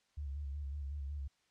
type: tone with vibrato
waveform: sine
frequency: 71 Hz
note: C#2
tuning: 42 cents sharp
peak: -38 dBFS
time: 0.17-1.28 s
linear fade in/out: 10 ms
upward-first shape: square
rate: 5.4 Hz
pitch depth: 53 cents each way
effects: white hiss -75 dBFS RMS until 1.5 s + low-pass 6000 Hz 12 dB/octave